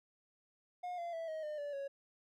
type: tone with pitch steps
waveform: triangle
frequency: 717 / 687 / 658.3 / 630.7 / 604.3 / 579 / 554.8 Hz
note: F5 / F5 / E5 / D#5 / D5 / D5 / C#5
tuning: +45 / -29 / -3 / +23 / +49 / -25 / +1 cents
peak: -37 dBFS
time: 0.83-1.88 s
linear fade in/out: 10 ms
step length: 150 ms
effects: none